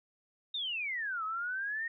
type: exponential two-way sweep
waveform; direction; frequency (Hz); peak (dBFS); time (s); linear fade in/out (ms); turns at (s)
sine; down then up; 3756 to 1264 to 1870; -33; 0.54-1.88; 5; 1.24
effects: none